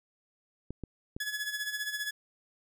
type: clicks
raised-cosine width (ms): 3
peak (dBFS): -25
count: 3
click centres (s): 0.706 / 0.837 / 1.165
type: tone with tremolo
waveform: sawtooth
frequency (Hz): 1698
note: G#6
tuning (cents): +38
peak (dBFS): -27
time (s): 1.2-2.11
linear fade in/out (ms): 5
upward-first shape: sine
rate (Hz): 15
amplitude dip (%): 65
effects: none